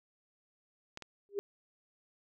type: clicks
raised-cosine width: 0.2 ms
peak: -25 / -28 dBFS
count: 2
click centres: 0.974 / 1.023 s
type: tone with exponential growth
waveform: sine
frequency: 402.6 Hz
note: G4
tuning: 46 cents sharp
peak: -27 dBFS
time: 1.29-1.39 s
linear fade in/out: 0 ms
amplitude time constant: 21 ms
effects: none